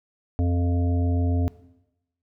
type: harmonic tone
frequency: 87.31 Hz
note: F2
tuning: in tune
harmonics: 1 / 3 / 5 / 7 / 8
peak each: -20 / -27 / -35 / -39 / -38 dBFS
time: 0.39-1.48 s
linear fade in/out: 0 ms
effects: noise-tail reverb RT60 0.9 s tail -18 dB re dry